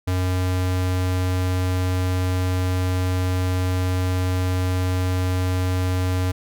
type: tone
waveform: square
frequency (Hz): 91.7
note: F#2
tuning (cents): -15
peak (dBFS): -20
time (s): 0.07-6.32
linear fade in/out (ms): 10
effects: none